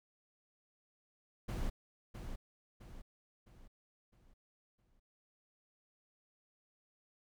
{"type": "noise with echo", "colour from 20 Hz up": "brown", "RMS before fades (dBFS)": -37, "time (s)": [1.48, 1.7], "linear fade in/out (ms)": 10, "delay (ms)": 660, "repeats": 5, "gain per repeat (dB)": -7, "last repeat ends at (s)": 5, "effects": []}